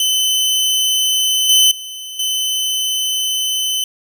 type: tone with level steps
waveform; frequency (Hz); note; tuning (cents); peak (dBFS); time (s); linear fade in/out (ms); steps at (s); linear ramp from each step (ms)
sawtooth; 3041; F#7; +47; -10 / -5 / -24 / -13; 0-3.84; 2; 1.49 / 1.71 / 2.19; 5
effects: none